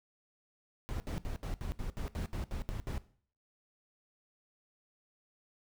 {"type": "noise bursts", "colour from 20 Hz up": "brown", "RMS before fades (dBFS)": -37, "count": 12, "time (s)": [0.89, 2.98], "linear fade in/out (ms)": 0, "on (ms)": 110, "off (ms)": 70, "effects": ["noise-tail reverb RT60 0.5 s tail -17 dB re dry"]}